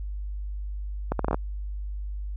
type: accelerating click train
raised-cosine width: 1 ms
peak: -11 dBFS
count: 7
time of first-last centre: 1.12-1.344 s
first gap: 73 ms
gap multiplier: 0.72
effects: added 50 Hz sine -30 dBFS peak until 2.36 s